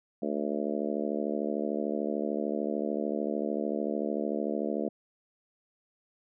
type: harmonic tone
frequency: 73.42 Hz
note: D2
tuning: in tune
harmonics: 3 / 4 / 5 / 6 / 7 / 8 / 9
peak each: -34 / -35 / -36 / -37 / -37 / -38 / -39 dBFS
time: 0.22-4.89 s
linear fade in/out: 5 ms
effects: none